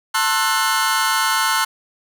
sawtooth chord, F# half-diminished seventh, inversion first, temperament just, 888 / 1065.6 / 1332 / 1480 Hz, A5 / C6 / E6 / F#6, +16 / +31 / +18 / 0 cents, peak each -18 dBFS, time 0.14-1.65 s, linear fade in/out 10 ms, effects none

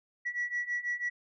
sine beating tone pair, 1937 / 1943.1 Hz, B6 / B6, -34 / -29 cents, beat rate 6.1 Hz, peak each -34 / -32 dBFS, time 0.25-1.1 s, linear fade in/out 20 ms, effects tanh soft clip ceiling -26 dBFS

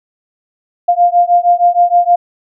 sine beating tone pair, 698 / 704.4 Hz, F5 / F5, -1 / +15 cents, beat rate 6.4 Hz, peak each -10 dBFS, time 0.88-2.16 s, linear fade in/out 10 ms, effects none

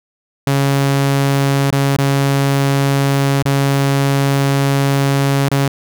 sawtooth tone with dropouts, 138.59 Hz, C#3, in tune, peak -8 dBFS, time 0.47-5.68 s, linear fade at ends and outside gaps 2 ms, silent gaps 1.707-1.725 / 1.967-1.985 / 3.425-3.454 / 5.488-5.515 s, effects none

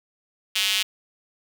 square tone with high-pass filter, 99.7 Hz, G2, 30 cents sharp, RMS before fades -23 dBFS, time 0.55-0.83 s, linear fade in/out 10 ms, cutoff 3000 Hz, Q 2.8, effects none

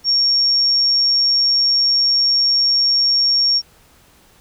sine tone, 5530 Hz, F8, 18 cents flat, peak -12 dBFS, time 0.04-3.62 s, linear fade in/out 50 ms, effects pink hiss -51 dBFS RMS until 4.4 s

